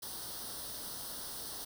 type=noise with comb filter; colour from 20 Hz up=white; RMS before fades=-43 dBFS; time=0.02-1.65 s; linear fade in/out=10 ms; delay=0.21 ms; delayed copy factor=+0.8; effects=none